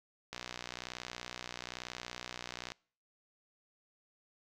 click train, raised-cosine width 0.2 ms, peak -23 dBFS, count 147, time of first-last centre 0.33-2.72 s, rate 61.1 Hz, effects noise-tail reverb RT60 0.5 s tail -26 dB re dry

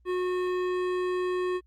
sine tone with hard clipping, 363.7 Hz, F#4, 30 cents flat, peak -28 dBFS, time 0.05-1.61 s, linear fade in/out 50 ms, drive 14 dB, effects added 60 Hz sine -58 dBFS peak until 1.66 s + Opus 24 kbps

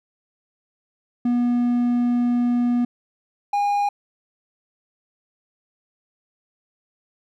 triangle tone pair in turn, 242.2 / 814.7 Hz, B3 / G#5, -34 / -33 cents, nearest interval octave + major sixth, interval 2101 cents, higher second, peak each -15 / -16 dBFS, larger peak first, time 1.25-2.85 / 3.53-3.89 s, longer first, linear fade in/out 5 ms, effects none

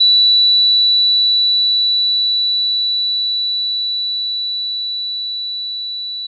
sine tone with level ramp, 3951 Hz, B7, in tune, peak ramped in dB -7 to -22 dBFS, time 0-6.27 s, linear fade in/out 10 ms, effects none

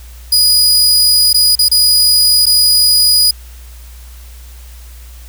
sawtooth tone with dropouts, 4928 Hz, D#8, 17 cents flat, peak -4 dBFS, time 0.32-3.31 s, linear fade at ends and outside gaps 5 ms, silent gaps 1.33-1.343 / 1.554-1.59 / 1.685-1.714 / 2.457-2.465 s, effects added 60 Hz sine -31 dBFS peak until 5.28 s + white hiss -42 dBFS RMS until 5.28 s

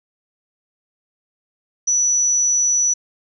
sine tone, 5920 Hz, F#8, in tune, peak -14 dBFS, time 1.87-2.94 s, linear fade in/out 10 ms, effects none

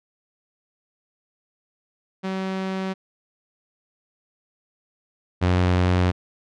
sawtooth tone pair in turn, 190 / 90.29 Hz, F#3 / F#2, +46 / -42 cents, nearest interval octave + minor second, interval 1288 cents, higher first, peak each -21 / -13 dBFS, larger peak second, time 2.23-2.94 / 5.41-6.12 s, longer neither, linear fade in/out 20 ms, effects low-pass 4000 Hz 12 dB/octave

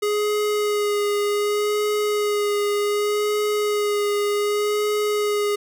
square tone with vibrato, 415.3 Hz, G#4, in tune, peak -20 dBFS, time 0.02-5.56 s, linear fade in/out 10 ms, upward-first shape sine, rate 0.66 Hz, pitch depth 18 cents each way, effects none

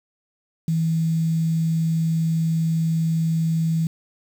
sine tone with quantisation, 162.5 Hz, E3, 24 cents flat, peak -18 dBFS, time 0.68-3.87 s, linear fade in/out 2 ms, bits 7, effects none

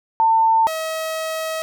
sine / sawtooth tone pair in turn, 897 / 639.4 Hz, A5 / D#5, +33 / +47 cents, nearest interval tritone, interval 586 cents, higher first, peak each -12 / -19 dBFS, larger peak first, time 0.2-0.67 / 0.67-1.62 s, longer second, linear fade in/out 0 ms, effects none

